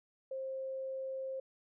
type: tone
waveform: sine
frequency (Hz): 530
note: C5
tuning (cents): +22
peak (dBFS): -37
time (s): 0.31-1.4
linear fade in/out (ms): 5
effects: none